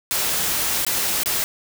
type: noise with dropouts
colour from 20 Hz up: white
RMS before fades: -22 dBFS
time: 0.11-1.44 s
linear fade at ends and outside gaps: 0 ms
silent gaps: 0.85-0.866 / 1.234-1.259 s
effects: none